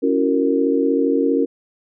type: chord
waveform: sine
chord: F# dominant seventh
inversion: second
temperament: just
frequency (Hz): 277.5 / 333 / 370 / 462.5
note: C#4 / E4 / F#4 / A#4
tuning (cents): +2 / +18 / 0 / -14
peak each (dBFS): -18 / -23 / -23 / -19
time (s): 0.02-1.46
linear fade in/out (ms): 20
effects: none